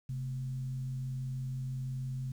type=tone with frequency modulation; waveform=sine; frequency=130.81 Hz; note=C3; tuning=in tune; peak=-34 dBFS; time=0.09-2.32 s; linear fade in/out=5 ms; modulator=93.9 Hz; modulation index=0.28; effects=10-bit